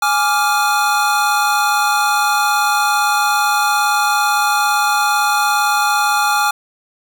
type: chord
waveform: square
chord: D diminished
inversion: second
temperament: equal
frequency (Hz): 830.6 / 1174.7 / 1396.9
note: Ab5 / D6 / F6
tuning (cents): 0 / 0 / 0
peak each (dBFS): -17 / -20 / -18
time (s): 0.02-6.51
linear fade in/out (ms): 5
effects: none